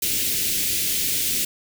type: band-stop noise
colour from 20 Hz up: white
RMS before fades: -23 dBFS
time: 0.02-1.45 s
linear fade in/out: 5 ms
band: 420 to 2200 Hz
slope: 24 dB/octave
effects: none